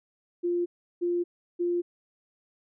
sine tone bursts, 349.2 Hz, F4, in tune, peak -24 dBFS, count 3, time 0.43-1.82 s, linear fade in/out 20 ms, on 230 ms, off 350 ms, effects none

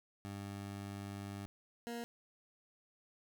20% pulse tone pair in turn, 100 / 235.4 Hz, G2 / A#3, +35 / +17 cents, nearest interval octave + minor third, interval 1482 cents, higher second, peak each -38 / -36 dBFS, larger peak second, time 0.25-1.46 / 1.87-2.04 s, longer first, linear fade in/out 0 ms, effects none

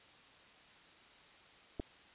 clicks, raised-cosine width 2 ms, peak -27 dBFS, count 2, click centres 1.797 / 1.8 s, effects white hiss -60 dBFS RMS until 2.14 s + resampled to 8000 Hz

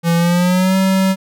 square tone with pitch glide, 168.8 to 190.57 Hz, E3 to G3, +41 to -49 cents, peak -12 dBFS, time 0.03-1.16 s, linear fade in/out 50 ms, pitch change +210 cents, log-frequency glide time 0.16-0.76 s, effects none

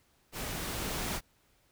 pink noise with level ramp, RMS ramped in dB -38 to -34 dBFS, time 0.32-1.21 s, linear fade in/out 50 ms, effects pink hiss -69 dBFS RMS until 1.71 s

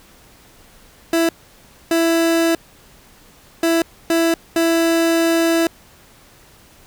30% pulse tone bursts at uneven times, 331.5 Hz, E4, 10 cents sharp, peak -11 dBFS, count 5, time 1.13-1.29 / 1.91-2.55 / 3.63-3.82 / 4.1-4.34 / 4.56-5.67 s, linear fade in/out 2 ms, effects pink hiss -48 dBFS RMS until 6.86 s

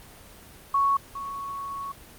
sine tone pair in turn, 1110 / 1110 Hz, C#6 / C#6, +2 / +2 cents, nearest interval unison, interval 0 cents, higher neither, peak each -19 / -31 dBFS, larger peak first, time 0.74-0.97 / 1.15-1.92 s, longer second, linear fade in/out 5 ms, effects pink hiss -48 dBFS RMS until 2.18 s + Opus 24 kbps

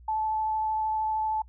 sine tone with vibrato, 870 Hz, A5, 20 cents flat, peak -25 dBFS, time 0.08-1.42 s, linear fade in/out 5 ms, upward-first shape sine, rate 13 Hz, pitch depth 9 cents each way, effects noise-tail reverb RT60 0.1 s tail -25 dB re dry + added 60 Hz sine -48 dBFS peak until 1.48 s

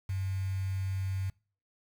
sine tone with quantisation, 95.7 Hz, G2, 41 cents flat, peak -30 dBFS, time 0.09-1.3 s, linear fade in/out 5 ms, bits 8, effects noise-tail reverb RT60 0.4 s tail -25 dB re dry

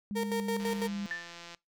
sine tone with pitch glide, 204.7 to 201 Hz, G#3 to G3, -25 to +44 cents, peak -33 dBFS, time 0.11-1.06 s, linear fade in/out 0 ms, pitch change -31 cents, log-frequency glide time 0.26-0.44 s
35% pulse tone with tremolo, 461.2 Hz, A#4, 19 cents flat, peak -28 dBFS, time 0.15-0.88 s, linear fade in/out 20 ms, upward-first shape square, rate 6 Hz, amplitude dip 70%
click train, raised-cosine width 0.2 ms, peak -29 dBFS, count 163, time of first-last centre 0.6-1.547 s, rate 171 Hz
sine tone with exponential decay, 1774 Hz, A6, 14 cents sharp, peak -30 dBFS, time 1.11-1.4 s, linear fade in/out 0 ms, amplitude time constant 61 ms
effects noise-tail reverb RT60 0.2 s tail -24 dB re dry

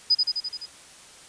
sine tone with echo, 4978 Hz, D#8, in tune, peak -15 dBFS, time 0.1-0.15 s, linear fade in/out 10 ms, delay 85 ms, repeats 6, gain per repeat -3 dB, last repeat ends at 0.66 s, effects white hiss -48 dBFS RMS until 1.28 s + resampled to 22050 Hz

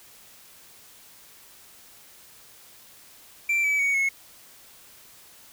triangle tone with pitch steps, 2349 / 2293 / 2238 / 2184 Hz, D7 / D7 / C#7 / C#7, 0 / -42 / +16 / -26 cents, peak -19 dBFS, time 3.49-4.09 s, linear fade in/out 5 ms, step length 150 ms, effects white hiss -51 dBFS RMS until 5.52 s

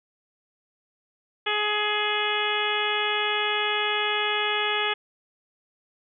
harmonic tone, 420 Hz, G#4, 19 cents sharp, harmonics 1 / 2 / 3 / 4 / 5 / 6 / 7 / 8, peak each -31 / -31 / -31 / -31 / -31 / -31 / -31 / -31 dBFS, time 1.46-4.94 s, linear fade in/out 10 ms, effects none

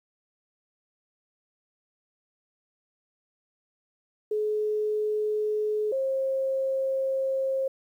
sine tone pair in turn, 425.4 / 533.9 Hz, G#4 / C5, +42 / +35 cents, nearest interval major third, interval 393 cents, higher second, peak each -24 dBFS, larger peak neither, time 4.31-5.92 / 5.92-7.68 s, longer second, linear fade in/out 5 ms, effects 10-bit

